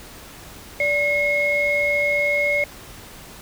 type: tone pair together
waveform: sine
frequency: 582 / 2166 Hz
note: D5 / C#7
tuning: -16 / -41 cents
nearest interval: octave + major seventh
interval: 2275 cents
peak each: -21 / -18 dBFS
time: 0.8-2.64 s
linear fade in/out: 2 ms
effects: tanh soft clip ceiling -11 dBFS + pink hiss -41 dBFS RMS until 3.41 s

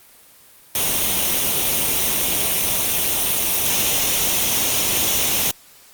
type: noise with comb filter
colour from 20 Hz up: white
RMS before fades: -19 dBFS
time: 0.75-5.51 s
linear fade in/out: 2 ms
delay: 0.32 ms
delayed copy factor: +0.5
effects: white hiss -48 dBFS RMS until 5.93 s + Opus 32 kbps

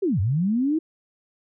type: linear two-way sweep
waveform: sine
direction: down then up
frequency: 417.6 to 87.31 to 328.6 Hz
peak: -19 dBFS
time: 0.02-0.79 s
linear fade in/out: 10 ms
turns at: 0.2 s
effects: none

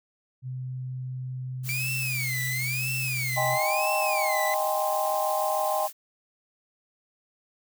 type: tone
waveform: sine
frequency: 128.2 Hz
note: C3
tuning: 35 cents flat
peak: -31 dBFS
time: 0.42-3.59 s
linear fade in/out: 50 ms
type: noise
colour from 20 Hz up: blue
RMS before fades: -36 dBFS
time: 1.63-5.93 s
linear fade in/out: 50 ms
type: tone with vibrato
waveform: 40% pulse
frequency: 2297 Hz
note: D7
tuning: 39 cents flat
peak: -28 dBFS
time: 1.69-4.54 s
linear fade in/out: 0 ms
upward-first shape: sine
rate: 1 Hz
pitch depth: 260 cents each way
type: chord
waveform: sine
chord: Ab major seventh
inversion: second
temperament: equal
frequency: 622.3 / 784 / 830.6 / 1046.5 Hz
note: Eb5 / G5 / Ab5 / C6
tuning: 0 / 0 / 0 / 0 cents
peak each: -28 / -28 / -32 / -31 dBFS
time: 3.36-5.88 s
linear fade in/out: 20 ms
effects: none

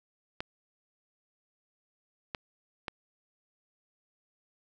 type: clicks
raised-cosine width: 0.3 ms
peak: -18 dBFS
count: 3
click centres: 0.405 / 2.348 / 2.882 s
effects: none

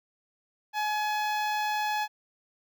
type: tone with notch filter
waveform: sawtooth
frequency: 846 Hz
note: G#5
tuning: 32 cents sharp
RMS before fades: -29 dBFS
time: 0.73-2.08 s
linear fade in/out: 50 ms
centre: 9300 Hz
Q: 0.59
effects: none

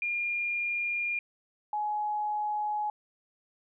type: tone pair in turn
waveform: sine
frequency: 2411 / 841.4 Hz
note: D7 / G#5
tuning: +45 / +22 cents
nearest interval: octave + tritone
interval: 1823 cents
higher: first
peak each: -28 dBFS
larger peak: neither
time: 0.02-1.19 / 1.73-2.9 s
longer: neither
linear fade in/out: 2 ms
effects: none

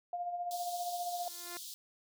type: tone with tremolo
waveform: sine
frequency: 704 Hz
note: F5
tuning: 14 cents sharp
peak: -33 dBFS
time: 0.13-1.28 s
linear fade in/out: 2 ms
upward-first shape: sine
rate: 15 Hz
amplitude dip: 50%
type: high-pass noise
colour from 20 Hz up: pink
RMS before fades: -46 dBFS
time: 0.51-1.74 s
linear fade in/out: 0 ms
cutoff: 3500 Hz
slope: 48 dB/octave
type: tone with exponential growth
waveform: 10% pulse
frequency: 349.2 Hz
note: F4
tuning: in tune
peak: -33 dBFS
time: 1.01-1.57 s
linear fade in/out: 1 ms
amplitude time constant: 120 ms
effects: none

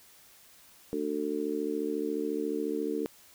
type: harmonic tone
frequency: 74.2 Hz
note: D2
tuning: 18 cents sharp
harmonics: 3 / 4 / 5 / 6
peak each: -39 / -33 / -36 / -33 dBFS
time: 0.93-3.06 s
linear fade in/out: 0 ms
effects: white hiss -57 dBFS RMS until 3.34 s

